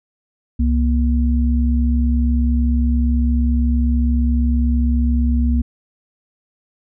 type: tone pair together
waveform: sine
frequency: 66.97 / 238.1 Hz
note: C2 / A#3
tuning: +41 / +37 cents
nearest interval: octave + minor seventh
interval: 2196 cents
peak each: -14 / -19 dBFS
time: 0.59-5.62 s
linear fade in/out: 10 ms
effects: none